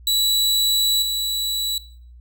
sawtooth tone with level steps, 3932 Hz, B7, 8 cents flat, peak -14 / -19 dBFS, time 0.07-1.78 s, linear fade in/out 2 ms, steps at 1.02 s, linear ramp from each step 5 ms, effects noise-tail reverb RT60 0.5 s tail -17 dB re dry + added 60 Hz sine -41 dBFS peak until 2.2 s

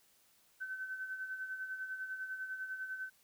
sine tone with tremolo, 1527 Hz, G6, 46 cents flat, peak -37 dBFS, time 0.6-3.1 s, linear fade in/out 20 ms, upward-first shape sine, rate 10 Hz, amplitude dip 55%, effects white hiss -69 dBFS RMS until 3.23 s

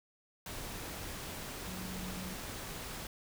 sine tone in noise, 184.3 Hz, F#3, 7 cents flat, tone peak -43 dBFS, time 1.67-2.34 s, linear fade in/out 2 ms, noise pink, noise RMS -43 dBFS, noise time 0.46-3.07 s, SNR -3 dB, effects none

